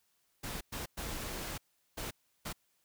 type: noise bursts at uneven times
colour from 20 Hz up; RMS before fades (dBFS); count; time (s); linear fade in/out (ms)
pink; -40; 5; 0.43-0.61 / 0.72-0.86 / 0.97-1.58 / 1.97-2.11 / 2.45-2.53; 10
effects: white hiss -75 dBFS RMS until 2.84 s

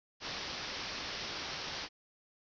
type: low-pass noise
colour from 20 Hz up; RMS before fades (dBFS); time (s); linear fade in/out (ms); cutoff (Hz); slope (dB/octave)
white; -41; 0.2-1.89; 50; 5700; 96
effects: none

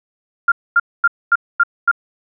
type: tone bursts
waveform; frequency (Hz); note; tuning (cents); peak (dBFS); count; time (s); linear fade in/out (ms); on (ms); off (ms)
sine; 1396.9; F6; 0; -8; 6; 0.48-1.914; 5; 39; 240
effects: none

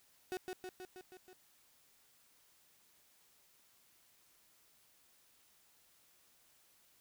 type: tone with echo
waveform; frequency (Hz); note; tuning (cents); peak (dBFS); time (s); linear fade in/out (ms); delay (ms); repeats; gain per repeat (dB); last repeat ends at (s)
35% pulse; 369.2; F#4; -4; -36; 0.32-0.37; 0; 160; 6; -3; 1.33
effects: white hiss -69 dBFS RMS until 7 s

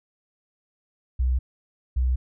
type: tone pair in turn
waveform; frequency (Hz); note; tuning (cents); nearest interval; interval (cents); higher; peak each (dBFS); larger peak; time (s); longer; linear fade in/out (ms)
sine; 63.2 / 63.2; B1 / B1; +41 / +41; unison; 0; neither; -19; neither; 1.19-1.39 / 1.96-2.16; neither; 10
effects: none

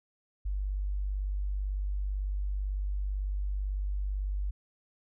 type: tone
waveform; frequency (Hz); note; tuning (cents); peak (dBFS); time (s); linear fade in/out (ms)
sine; 49; G1; 0; -29; 0.45-4.51; 10
effects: none

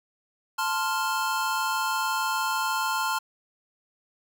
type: chord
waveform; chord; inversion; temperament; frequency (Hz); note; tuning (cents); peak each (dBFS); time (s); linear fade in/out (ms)
square; F major; first; equal; 880 / 1046.5 / 1396.9; A5 / C6 / F6; 0 / 0 / 0; -30; 0.58-3.19; 10
effects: none

